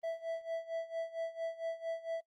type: tone with tremolo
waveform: triangle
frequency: 659.3 Hz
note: E5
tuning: in tune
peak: -31 dBFS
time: 0.03-2.21 s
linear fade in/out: 10 ms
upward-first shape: sine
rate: 4.4 Hz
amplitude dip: 85%
effects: noise-tail reverb RT60 0.1 s tail -24 dB re dry + Opus 24 kbps